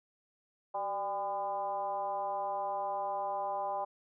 sine tone with frequency modulation, 800 Hz, G5, 35 cents sharp, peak -32 dBFS, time 0.74-3.85 s, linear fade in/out 10 ms, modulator 208 Hz, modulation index 1.1, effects none

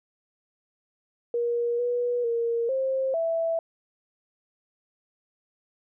sine tone with pitch steps, 474.4 / 485.5 / 466 / 530 / 660 Hz, A#4 / B4 / A#4 / C5 / E5, +30 / -30 / -1 / +22 / +2 cents, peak -23 dBFS, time 1.34-3.59 s, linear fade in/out 2 ms, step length 450 ms, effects none

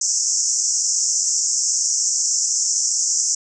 white band-pass noise, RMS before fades -20 dBFS, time 0.01-3.35 s, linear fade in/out 5 ms, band 5400 to 7600 Hz, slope 96 dB/octave, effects none

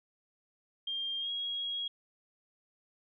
sine tone with pitch glide, 3200 to 3298 Hz, G7 to G#7, +35 to -13 cents, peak -33 dBFS, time 0.87-1.88 s, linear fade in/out 5 ms, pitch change +52 cents, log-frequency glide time 1.19-1.3 s, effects none

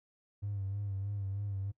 triangle tone with vibrato, 99.5 Hz, G2, 26 cents sharp, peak -31 dBFS, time 0.42-1.72 s, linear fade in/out 20 ms, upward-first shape sine, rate 3.2 Hz, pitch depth 49 cents each way, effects noise-tail reverb RT60 0.1 s tail -22 dB re dry + tanh soft clip ceiling -30 dBFS

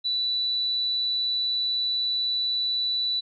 sine tone, 3962 Hz, B7, 5 cents sharp, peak -23 dBFS, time 0.04-3.21 s, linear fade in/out 20 ms, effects none

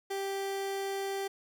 30% pulse tone, 392 Hz, G4, in tune, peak -30 dBFS, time 0.1-1.28 s, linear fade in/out 10 ms, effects none

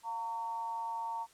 sine tone with amplitude modulation, 915 Hz, A#5, 32 cents flat, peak -32 dBFS, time 0.03-1.27 s, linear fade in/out 50 ms, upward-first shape sine, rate 211 Hz, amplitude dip 60%, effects white hiss -63 dBFS RMS until 1.33 s + low-pass 10000 Hz 12 dB/octave

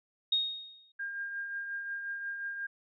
sine tone with exponential decay, 3729 Hz, A#7, in tune, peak -23 dBFS, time 0.32-0.92 s, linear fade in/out 5 ms, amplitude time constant 130 ms
sine tone with tremolo, 1608 Hz, G6, 44 cents sharp, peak -33 dBFS, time 0.99-2.67 s, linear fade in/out 10 ms, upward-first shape triangle, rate 5.6 Hz, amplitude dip 45%
effects none

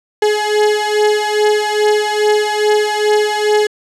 35% pulse beating tone pair, 421 / 423.4 Hz, G#4 / G#4, +24 / +33 cents, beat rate 2.4 Hz, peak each -12 / -14 dBFS, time 0.22-3.67 s, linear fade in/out 5 ms, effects low-pass 8000 Hz 12 dB/octave

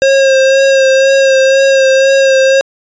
square tone with vibrato, 537 Hz, C5, 45 cents sharp, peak -6 dBFS, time 0.02-2.61 s, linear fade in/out 0 ms, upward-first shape sine, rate 2 Hz, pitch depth 23 cents each way, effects resampled to 16000 Hz

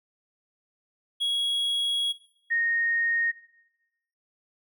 triangle / sine tone pair in turn, 3322 / 1855.8 Hz, G#7 / A#6, 0 / -8 cents, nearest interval minor seventh, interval 1008 cents, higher first, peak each -22 dBFS, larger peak neither, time 1.2-2.13 / 2.5-3.32 s, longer first, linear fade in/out 20 ms, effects noise-tail reverb RT60 0.9 s tail -17 dB re dry

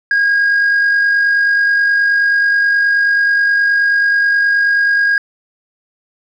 sine tone with amplitude modulation, 1633 Hz, G#6, 30 cents flat, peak -6 dBFS, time 0.11-5.18 s, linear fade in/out 2 ms, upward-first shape sine, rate 49.4 Hz, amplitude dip 35%, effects tanh soft clip ceiling -8 dBFS

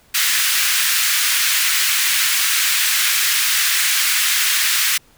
pink high-pass noise, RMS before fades -17 dBFS, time 0.14-4.98 s, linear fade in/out 10 ms, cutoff 1600 Hz, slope 24 dB/octave, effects pink hiss -53 dBFS RMS until 5.17 s

